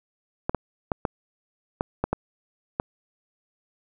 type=clicks; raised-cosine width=1 ms; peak=-9 dBFS; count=8; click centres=0.495 / 0.547 / 0.918 / 1.052 / 1.809 / 2.04 / 2.13 / 2.799 s; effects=none